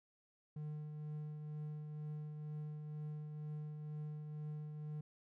triangle tone with tremolo, 151.2 Hz, D#3, 49 cents flat, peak -39 dBFS, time 0.56-5.01 s, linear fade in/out 5 ms, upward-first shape triangle, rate 2.1 Hz, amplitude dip 40%, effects none

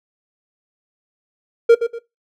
triangle tone with echo, 464.7 Hz, A#4, 5 cents flat, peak -3 dBFS, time 1.69-1.75 s, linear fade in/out 10 ms, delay 120 ms, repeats 2, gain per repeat -10 dB, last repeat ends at 1.99 s, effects noise-tail reverb RT60 0.2 s tail -19 dB re dry

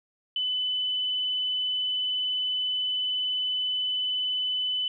sine tone, 3007 Hz, F#7, 27 cents sharp, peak -25 dBFS, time 0.36-4.88 s, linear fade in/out 2 ms, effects none

